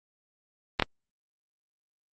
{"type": "clicks", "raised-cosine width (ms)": 0.3, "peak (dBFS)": -5, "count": 2, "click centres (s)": [0.798, 0.823], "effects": ["Opus 32 kbps"]}